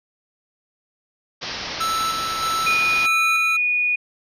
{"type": "low-pass noise", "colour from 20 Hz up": "white", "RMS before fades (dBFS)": -30, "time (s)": [1.41, 3.07], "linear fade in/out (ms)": 20, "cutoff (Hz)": 5700, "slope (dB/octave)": 96}
{"type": "tone with tremolo", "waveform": "square", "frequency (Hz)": 1318.5, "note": "E6", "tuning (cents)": 0, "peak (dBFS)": -21, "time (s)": [1.8, 3.57], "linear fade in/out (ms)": 10, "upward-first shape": "square", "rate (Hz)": 1.6, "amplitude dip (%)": 35}
{"type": "tone", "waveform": "sine", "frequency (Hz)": 2460, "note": "D#7", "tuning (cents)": -20, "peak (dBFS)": -17, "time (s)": [2.66, 3.96], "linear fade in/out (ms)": 10}
{"effects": ["low-pass 12000 Hz 12 dB/octave"]}